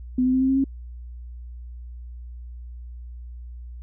sine tone with pitch steps, 252.8 / 256.3 / 259.9 / 263.5 / 267.2 / 270.9 Hz, B3 / C4 / C4 / C4 / C4 / C#4, +41 / -36 / -11 / +12 / +36 / -40 cents, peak -17 dBFS, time 0.18-0.642 s, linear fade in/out 5 ms, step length 77 ms, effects added 60 Hz sine -35 dBFS peak until 3.82 s

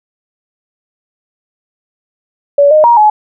sine tone with pitch steps, 570 / 615 / 945 / 849 Hz, C#5 / D#5 / A#5 / G#5, +48 / -20 / +23 / +38 cents, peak -3 dBFS, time 2.58-3.1 s, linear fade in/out 5 ms, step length 130 ms, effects none

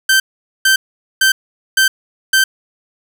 sawtooth tone bursts, 1554 Hz, G6, 16 cents flat, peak -5 dBFS, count 5, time 0.09-2.44 s, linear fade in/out 5 ms, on 110 ms, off 450 ms, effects none

